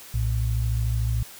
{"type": "tone pair together", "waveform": "sine", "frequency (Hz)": [60.67, 114.2], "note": ["B1", "A#2"], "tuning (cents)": [-30, -35], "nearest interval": "major seventh", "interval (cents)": 1095, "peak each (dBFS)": -24, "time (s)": [0.14, 1.23], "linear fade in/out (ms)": 5, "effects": ["white hiss -44 dBFS RMS until 1.39 s"]}